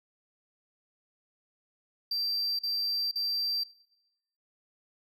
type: tone bursts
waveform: triangle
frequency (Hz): 4699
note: D8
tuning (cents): 0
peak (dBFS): -27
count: 3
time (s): 2.11-3.636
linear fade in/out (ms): 5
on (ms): 480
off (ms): 43
effects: noise-tail reverb RT60 0.9 s tail -21 dB re dry